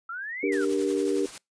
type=exponential two-way sweep; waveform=sine; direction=up then down; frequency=1318.5 to 2349 to 1318.5 Hz; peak=-32 dBFS; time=0.09-0.65 s; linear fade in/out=5 ms; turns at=0.47 s
type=chord; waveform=sine; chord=G minor; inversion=second; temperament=just; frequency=294 / 392 / 470.4 Hz; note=D4 / G4 / Bb4; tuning=+2 / 0 / +16 cents; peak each=-27 / -26 / -29 dBFS; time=0.43-1.26 s; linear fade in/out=5 ms
type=noise with tremolo; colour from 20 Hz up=white; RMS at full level=-39 dBFS; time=0.52-1.38 s; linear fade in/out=2 ms; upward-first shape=triangle; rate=11 Hz; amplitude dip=55%
effects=noise-tail reverb RT60 0.2 s tail -26 dB re dry + resampled to 22050 Hz